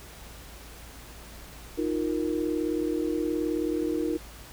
sine chord, Eb suspended second, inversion none, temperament just, 311.1 / 350 / 466.7 Hz, Eb4 / F4 / Bb4, 0 / +4 / +2 cents, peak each -28 / -30 / -32 dBFS, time 1.77-4.18 s, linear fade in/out 20 ms, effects added 56 Hz sine -47 dBFS peak until 4.52 s + pink hiss -47 dBFS RMS until 4.52 s

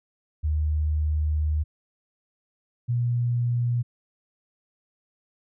sine tone pair in turn, 76.4 / 120.44 Hz, D#2 / B2, -31 / -43 cents, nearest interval minor sixth, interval 788 cents, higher second, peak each -21 dBFS, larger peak neither, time 0.43-1.64 / 2.88-3.83 s, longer first, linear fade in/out 20 ms, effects none

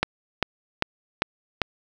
click train, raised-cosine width 0.3 ms, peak -4 dBFS, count 5, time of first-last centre 0.03-1.617 s, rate 2.52 Hz, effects none

